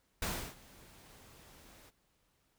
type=noise with ADSR envelope; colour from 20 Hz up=pink; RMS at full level=-35 dBFS; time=0.22-1.91 s; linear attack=4 ms; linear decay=320 ms; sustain=-23 dB; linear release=28 ms; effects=pink hiss -75 dBFS RMS until 2.58 s